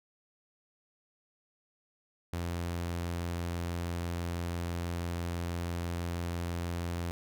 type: tone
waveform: sawtooth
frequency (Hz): 86.1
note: F2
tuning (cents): -24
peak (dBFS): -29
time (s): 2.33-7.11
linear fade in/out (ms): 0
effects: none